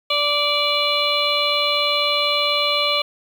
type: harmonic tone with a mistuned harmonic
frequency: 584 Hz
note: D5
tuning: 10 cents flat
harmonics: 1 / 2 / 4 / 5 / 6 / 7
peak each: -24 / -24 / -24 / -24 / -24 / -24 dBFS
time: 0.1-3.02 s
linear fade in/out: 5 ms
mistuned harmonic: 6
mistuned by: -17 cents
effects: 7-bit

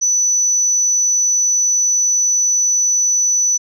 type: tone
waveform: sine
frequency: 5970 Hz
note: F#8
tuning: 15 cents sharp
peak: -11 dBFS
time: 0.01-3.58 s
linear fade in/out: 20 ms
effects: tanh soft clip ceiling -8 dBFS

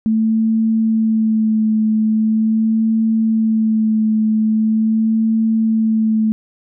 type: tone with vibrato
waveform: sine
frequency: 220 Hz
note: A3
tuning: in tune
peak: -12 dBFS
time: 0.06-6.32 s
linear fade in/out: 0 ms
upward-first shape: sine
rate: 0.42 Hz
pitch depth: 21 cents each way
effects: none

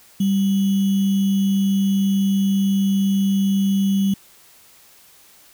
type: tone with sample-and-hold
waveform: sine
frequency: 196 Hz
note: G3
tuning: in tune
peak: -15 dBFS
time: 0.2-4.14 s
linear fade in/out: 5 ms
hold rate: 3150 Hz
effects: white hiss -50 dBFS RMS until 5.53 s

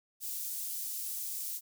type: high-pass noise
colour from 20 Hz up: white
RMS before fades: -38 dBFS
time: 0.2-1.61 s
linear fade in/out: 50 ms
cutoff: 6900 Hz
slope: 12 dB/octave
effects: none

